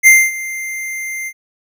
square tone with ADSR envelope, 2093 Hz, C7, in tune, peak -3 dBFS, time 0.03-1.33 s, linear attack 39 ms, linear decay 240 ms, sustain -19 dB, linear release 59 ms, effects none

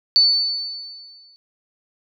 sine tone with exponential decay, 4496 Hz, C#8, 24 cents sharp, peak -9 dBFS, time 0.16-1.36 s, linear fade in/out 0 ms, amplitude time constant 260 ms, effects none

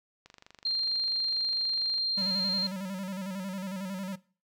click train, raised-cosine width 0.2 ms, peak -32 dBFS, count 43, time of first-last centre 0.26-1.981 s, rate 24.4 Hz
sine tone, 4186 Hz, C8, in tune, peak -26 dBFS, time 0.65-2.67 s, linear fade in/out 5 ms
square tone with vibrato, 190.7 Hz, G3, 47 cents flat, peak -35 dBFS, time 2.17-4.16 s, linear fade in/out 10 ms, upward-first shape square, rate 11 Hz, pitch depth 64 cents each way
effects noise-tail reverb RT60 0.4 s tail -20 dB re dry

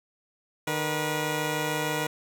10% pulse tone pair together, 152.14 / 483 Hz, D#3 / B4, -39 / -39 cents, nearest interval octave + minor sixth, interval 2000 cents, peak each -21 dBFS, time 0.67-2.07 s, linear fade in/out 5 ms, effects none

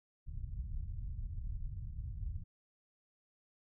pink low-pass noise, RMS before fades -41 dBFS, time 0.26-2.44 s, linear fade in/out 10 ms, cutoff 110 Hz, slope 24 dB/octave, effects none

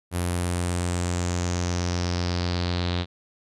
sawtooth tone with low-pass filter sweep, 88.1 Hz, F2, 16 cents sharp, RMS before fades -26 dBFS, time 0.11-3.06 s, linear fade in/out 50 ms, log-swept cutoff 11000 to 3800 Hz, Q 4.4, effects none

